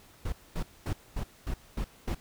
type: noise bursts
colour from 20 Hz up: brown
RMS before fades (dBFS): -31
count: 7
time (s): 0.25-2.148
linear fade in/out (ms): 5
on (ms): 74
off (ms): 230
effects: pink hiss -57 dBFS RMS until 2.2 s